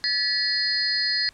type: tone cluster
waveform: sine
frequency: 1725 / 1945 / 4262 / 4896 Hz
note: A6 / B6 / C8 / D#8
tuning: -35 / -27 / +31 / -29 cents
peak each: -30 / -30 / -24 / -26 dBFS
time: 0.04-1.29 s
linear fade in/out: 0 ms
effects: pink hiss -55 dBFS RMS until 1.33 s + low-pass 9000 Hz 12 dB/octave